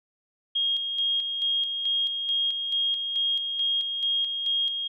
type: tone with tremolo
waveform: sine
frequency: 3253 Hz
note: G#7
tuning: 37 cents flat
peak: -22 dBFS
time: 0.55-4.88 s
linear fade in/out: 10 ms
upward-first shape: square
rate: 2.3 Hz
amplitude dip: 45%
effects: none